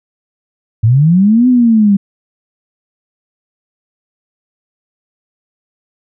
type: linear two-way sweep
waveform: sine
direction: up then down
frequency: 103.83 to 255.3 to 194.5 Hz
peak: -5 dBFS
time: 0.83-1.97 s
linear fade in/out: 10 ms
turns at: 1.48 s
effects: none